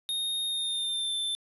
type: tone with pitch glide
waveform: square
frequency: 3705 to 3546 Hz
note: A#7 to A7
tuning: -11 to +13 cents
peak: -29 dBFS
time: 0.09-1.35 s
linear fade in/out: 0 ms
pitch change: -76 cents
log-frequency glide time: 0.46-1.15 s
effects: resampled to 32000 Hz + 10-bit